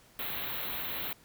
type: band-stop noise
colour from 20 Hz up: white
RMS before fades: -36 dBFS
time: 0.19-1.13 s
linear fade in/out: 2 ms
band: 4100 to 12000 Hz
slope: 96 dB/octave
effects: pink hiss -60 dBFS RMS until 1.24 s